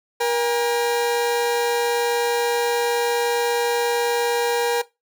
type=tone pair together; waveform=30% pulse; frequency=474.8 / 811 Hz; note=A#4 / G#5; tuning=+32 / -41 cents; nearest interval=major sixth; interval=927 cents; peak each=-17 / -23 dBFS; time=0.2-4.82 s; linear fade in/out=10 ms; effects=noise-tail reverb RT60 0.2 s tail -18 dB re dry